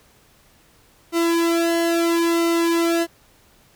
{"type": "tone with flanger", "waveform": "sawtooth", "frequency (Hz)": 336.2, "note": "E4", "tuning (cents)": 34, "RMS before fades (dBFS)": -19, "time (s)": [1.12, 3.07], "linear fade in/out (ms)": 50, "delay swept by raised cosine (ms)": [1.2, 2.16], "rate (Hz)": 0.75, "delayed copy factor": -0.95, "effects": ["pink hiss -55 dBFS RMS until 3.75 s"]}